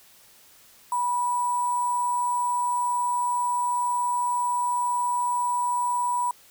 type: tone with sample-and-hold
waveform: sine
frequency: 979 Hz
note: B5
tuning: 15 cents flat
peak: -22 dBFS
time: 0.92-6.31 s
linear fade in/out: 2 ms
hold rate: 8820 Hz
effects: white hiss -54 dBFS RMS until 6.5 s